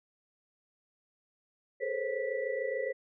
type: tone cluster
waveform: sine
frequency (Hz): 419.5 / 452.3 / 512 / 539 / 1964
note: G#4 / A4 / C5 / C#5 / B6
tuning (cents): +17 / +48 / -38 / -49 / -10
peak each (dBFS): -39 / -39 / -36 / -35 / -40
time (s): 1.8-2.93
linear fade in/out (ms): 20
effects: none